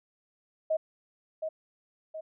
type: tone with echo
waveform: sine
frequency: 632 Hz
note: D#5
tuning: 27 cents sharp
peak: -24 dBFS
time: 0.7-0.77 s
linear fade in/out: 10 ms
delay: 720 ms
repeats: 2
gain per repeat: -6 dB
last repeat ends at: 2.21 s
effects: none